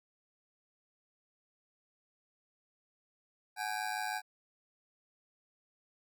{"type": "ring-modulated tone", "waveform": "25% pulse", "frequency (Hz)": 793, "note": "G5", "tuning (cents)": 20, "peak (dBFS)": -28, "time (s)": [3.56, 4.22], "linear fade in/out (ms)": 50, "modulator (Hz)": 53.1, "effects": []}